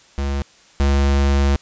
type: tone pair in turn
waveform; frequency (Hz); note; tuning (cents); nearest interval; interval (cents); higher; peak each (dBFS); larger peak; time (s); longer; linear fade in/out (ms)
square; 69.6 / 69.6; C#2 / C#2; +8 / +8; unison; 0; neither; -20 / -14; second; 0.18-0.42 / 0.8-1.56; second; 0
effects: white hiss -50 dBFS RMS until 1.61 s + resampled to 16000 Hz